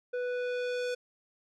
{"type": "tone with low-pass filter sweep", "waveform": "square", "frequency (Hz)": 493.9, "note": "B4", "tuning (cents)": 0, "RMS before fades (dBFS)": -33, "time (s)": [0.13, 0.95], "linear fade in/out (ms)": 10, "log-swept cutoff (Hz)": [1400, 6700], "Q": 0.84, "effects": []}